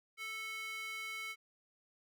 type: tone with high-pass filter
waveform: square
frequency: 440 Hz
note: A4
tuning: in tune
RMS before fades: -43 dBFS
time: 0.17-1.36 s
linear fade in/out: 50 ms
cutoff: 1900 Hz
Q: 6.8
effects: none